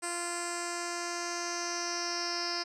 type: tone with low-pass filter sweep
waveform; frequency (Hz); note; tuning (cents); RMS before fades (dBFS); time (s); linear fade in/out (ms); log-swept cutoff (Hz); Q
10% pulse; 346.5; F4; -14; -35; 0.02-2.64; 20; 8400 to 5100; 7
effects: none